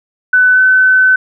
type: tone with pitch glide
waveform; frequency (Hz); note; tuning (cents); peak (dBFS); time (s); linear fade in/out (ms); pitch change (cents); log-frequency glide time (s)
sine; 1500 to 1516.6; F#6 to F#6; +23 to +42; -5; 0.33-1.16; 5; +19; 0.52-0.6
effects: none